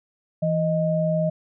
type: tone pair together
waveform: sine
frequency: 165 / 623 Hz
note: E3 / D#5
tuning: +2 / +2 cents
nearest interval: octave + major seventh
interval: 2300 cents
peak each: -22 dBFS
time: 0.42-1.3 s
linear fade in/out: 10 ms
effects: none